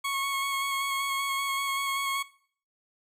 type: tone with vibrato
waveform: 20% pulse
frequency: 1100 Hz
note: C#6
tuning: 14 cents flat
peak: -23 dBFS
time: 0.04-2.23 s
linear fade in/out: 10 ms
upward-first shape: square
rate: 5.2 Hz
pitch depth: 13 cents each way
effects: noise-tail reverb RT60 0.5 s tail -18 dB re dry